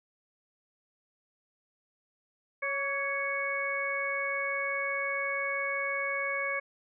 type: harmonic tone with a mistuned harmonic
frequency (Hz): 554.4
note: C#5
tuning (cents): 0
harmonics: 1 / 2 / 3 / 4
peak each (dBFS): -36 / -37 / -36 / -32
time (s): 2.62-6.6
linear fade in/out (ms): 10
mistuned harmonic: 2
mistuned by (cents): +35
effects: none